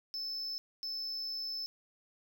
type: tone bursts at uneven times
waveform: triangle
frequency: 5260 Hz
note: E8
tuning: 5 cents flat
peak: -35 dBFS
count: 2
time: 0.14-0.58 / 0.83-1.66 s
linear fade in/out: 0 ms
effects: none